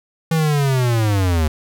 square linear sweep, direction down, 164.5 to 75 Hz, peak -15 dBFS, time 0.31-1.48 s, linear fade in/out 5 ms, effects none

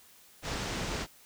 pink low-pass noise, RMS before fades -35 dBFS, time 0.42-1.07 s, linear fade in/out 50 ms, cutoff 7200 Hz, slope 24 dB/octave, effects white hiss -58 dBFS RMS until 1.25 s

